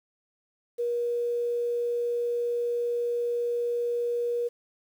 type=tone with quantisation; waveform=sine; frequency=477.4 Hz; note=A#4; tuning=41 cents sharp; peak=-25 dBFS; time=0.78-4.49 s; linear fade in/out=20 ms; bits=9; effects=none